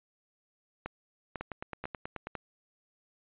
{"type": "two click trains", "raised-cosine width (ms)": 0.5, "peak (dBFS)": [-21, -22], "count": [4, 9], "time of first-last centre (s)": [[0.86, 2.353], [1.41, 2.27]], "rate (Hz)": [2.01, 9.3], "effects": ["resampled to 8000 Hz"]}